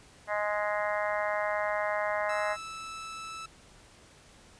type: harmonic tone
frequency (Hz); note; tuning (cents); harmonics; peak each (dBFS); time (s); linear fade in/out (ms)
208.5; G#3; +7; 3 / 4 / 5 / 6 / 7 / 8 / 9 / 10; -31 / -36 / -36 / -39 / -41 / -39 / -38 / -40; 0.27-2.57; 50
type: tone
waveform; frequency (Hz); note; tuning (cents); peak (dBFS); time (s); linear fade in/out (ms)
sawtooth; 1314; E6; -6; -35; 2.29-3.46; 5
effects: pink hiss -56 dBFS RMS until 4.59 s + resampled to 22050 Hz